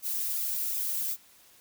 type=noise with flanger; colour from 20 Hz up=violet; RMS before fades=-31 dBFS; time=0.02-1.17 s; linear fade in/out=50 ms; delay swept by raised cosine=0.8 to 2.9 ms; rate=2.7 Hz; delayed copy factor=+0.6; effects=white hiss -58 dBFS RMS until 1.6 s